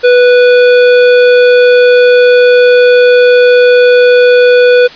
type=tone with tanh clipping; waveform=sine; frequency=492.7 Hz; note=B4; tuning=4 cents flat; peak=-4 dBFS; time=0.03-4.88 s; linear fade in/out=20 ms; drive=18 dB; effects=white hiss -30 dBFS RMS until 4.95 s + resampled to 11025 Hz